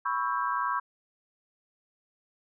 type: chord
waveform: sine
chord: C# half-diminished seventh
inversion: third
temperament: equal with one note detuned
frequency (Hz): 987.8 / 1108.7 / 1318.5 / 1592.6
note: B5 / C#6 / E6 / G6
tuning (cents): 0 / 0 / 0 / +27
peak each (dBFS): -31 / -30 / -34 / -35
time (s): 0.05-0.8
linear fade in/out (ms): 10
effects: none

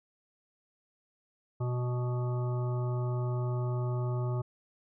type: harmonic tone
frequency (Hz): 123.47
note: B2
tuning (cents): 0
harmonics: 1 / 3 / 5 / 7 / 9 / 10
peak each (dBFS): -29 / -39 / -43 / -46 / -48 / -49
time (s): 1.6-4.42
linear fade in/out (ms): 10
effects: none

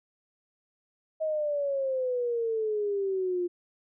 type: exponential sweep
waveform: sine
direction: down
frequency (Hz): 636 to 349.2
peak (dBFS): -26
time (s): 1.2-3.48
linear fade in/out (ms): 20
effects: none

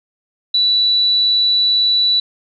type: tone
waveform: sine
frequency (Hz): 3951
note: B7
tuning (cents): 0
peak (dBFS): -11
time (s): 0.54-2.2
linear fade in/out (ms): 5
effects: none

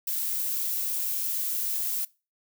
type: noise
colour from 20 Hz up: violet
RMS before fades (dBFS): -29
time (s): 0.07-2.05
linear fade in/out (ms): 5
effects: noise-tail reverb RT60 0.3 s tail -22 dB re dry

